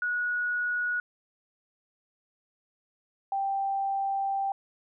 sine tone pair in turn, 1459 / 785 Hz, F#6 / G5, -25 / +2 cents, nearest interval major seventh, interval 1073 cents, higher first, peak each -26 dBFS, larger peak neither, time 0.02-1 / 3.32-4.52 s, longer second, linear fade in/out 2 ms, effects none

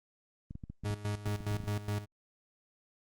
clicks, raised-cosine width 5 ms, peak -30 dBFS, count 12, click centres 0.509 / 0.554 / 0.638 / 0.7 / 0.837 / 0.907 / 1.274 / 1.406 / 1.515 / 1.547 / 1.603 / 1.638 s
40% pulse tone with tremolo, 103.7 Hz, G#2, 2 cents flat, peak -30 dBFS, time 0.84-2.06 s, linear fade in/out 20 ms, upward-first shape square, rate 4.8 Hz, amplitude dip 75%
effects Opus 32 kbps

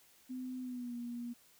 sine tone with pitch glide, 254.9 to 239.2 Hz, C4 to A#3, -45 to +45 cents, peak -39 dBFS, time 0.29-1.34 s, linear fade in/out 20 ms, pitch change -110 cents, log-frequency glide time 0.6-0.95 s, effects white hiss -65 dBFS RMS until 1.59 s

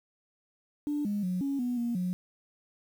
sine tone with pitch steps, 293.8 / 205.3 / 181.9 / 277.2 / 245.6 / 236.7 / 180.9 Hz, D4 / G#3 / F#3 / C#4 / B3 / A#3 / F#3, +1 / -20 / -29 / 0 / -9 / +27 / -39 cents, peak -27 dBFS, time 0.87-2.13 s, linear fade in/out 0 ms, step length 180 ms, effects tanh soft clip ceiling -23 dBFS + 9-bit

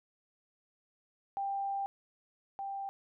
sine tone pair in turn, 791 / 787.9 Hz, G5 / G5, +15 / +9 cents, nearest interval unison, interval 6 cents, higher first, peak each -32 / -36 dBFS, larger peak first, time 1.37-1.86 / 2.59-2.89 s, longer first, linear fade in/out 0 ms, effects none

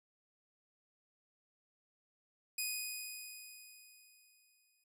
10% pulse tone with exponential decay, 2489 Hz, D#7, in tune, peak -26 dBFS, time 2.58-4.84 s, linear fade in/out 5 ms, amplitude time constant 490 ms, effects none

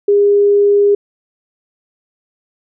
sine tone, 406.6 Hz, G#4, 37 cents flat, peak -7 dBFS, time 0.08-0.95 s, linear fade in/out 5 ms, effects none

